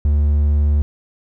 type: tone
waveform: triangle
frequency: 73.42 Hz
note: D2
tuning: in tune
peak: -10 dBFS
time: 0.05-0.82 s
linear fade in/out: 0 ms
effects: none